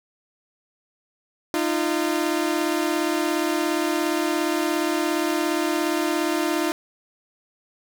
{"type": "tone pair together", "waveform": "sawtooth", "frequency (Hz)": [306.5, 343.7], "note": ["D#4", "F4"], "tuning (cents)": [-26, -28], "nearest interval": "major second", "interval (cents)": 198, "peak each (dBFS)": -20, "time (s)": [1.54, 6.72], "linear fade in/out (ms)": 0, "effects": []}